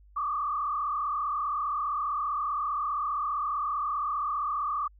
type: tone with frequency modulation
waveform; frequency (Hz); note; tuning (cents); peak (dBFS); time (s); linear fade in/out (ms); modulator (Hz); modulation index
sine; 1174.7; D6; 0; -27; 0.16-4.88; 10; 35.2; 1.8
effects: added 50 Hz sine -53 dBFS peak until 4.99 s